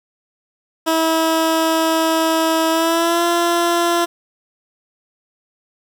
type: tone with pitch glide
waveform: 15% pulse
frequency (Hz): 323.6 to 342.8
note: E4 to F4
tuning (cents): -32 to -32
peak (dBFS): -8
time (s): 0.86-4.06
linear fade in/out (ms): 20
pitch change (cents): +100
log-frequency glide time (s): 2.7-3.24
effects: 8-bit